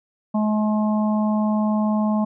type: harmonic tone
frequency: 213.2 Hz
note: G#3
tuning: 46 cents sharp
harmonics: 1 / 3 / 4 / 5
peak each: -18 / -28 / -30 / -32 dBFS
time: 0.34-2.25 s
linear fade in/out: 10 ms
effects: none